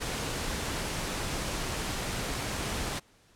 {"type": "noise", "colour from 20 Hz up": "pink", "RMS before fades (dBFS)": -33, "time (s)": [0, 3], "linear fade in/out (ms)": 20, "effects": ["pink hiss -62 dBFS RMS until 3.35 s", "low-pass 10000 Hz 12 dB/octave"]}